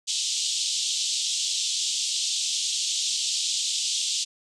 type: band-pass noise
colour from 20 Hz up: pink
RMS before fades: -27 dBFS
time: 0.07-4.25 s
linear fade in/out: 20 ms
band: 3100 to 8200 Hz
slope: 48 dB/octave
effects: none